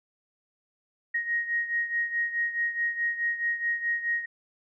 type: beating tone pair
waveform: sine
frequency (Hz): 1875 / 1879.7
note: A#6 / A#6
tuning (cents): +10 / +14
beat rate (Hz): 4.7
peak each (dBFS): -27 / -32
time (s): 1.14-4.26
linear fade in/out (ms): 10
effects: none